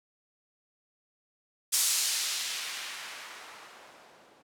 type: noise with low-pass filter sweep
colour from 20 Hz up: violet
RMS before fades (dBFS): -34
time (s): 1.72-4.43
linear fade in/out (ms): 20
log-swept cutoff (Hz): 8200 to 410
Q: 0.78
effects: none